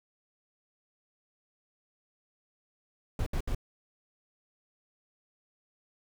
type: noise bursts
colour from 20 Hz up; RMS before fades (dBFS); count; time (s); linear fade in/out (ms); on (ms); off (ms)
brown; -30; 3; 3.19-3.548; 2; 74; 68
effects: none